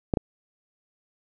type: clicks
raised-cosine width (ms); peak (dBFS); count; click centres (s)
2; -9; 2; 0.138 / 0.172
effects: none